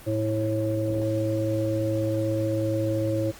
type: harmonic tone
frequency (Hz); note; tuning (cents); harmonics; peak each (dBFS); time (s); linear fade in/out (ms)
109.1; A2; -14; 1 / 3 / 5; -27 / -27 / -27; 0.06-3.32; 20
effects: pink hiss -46 dBFS RMS until 3.39 s + Opus 24 kbps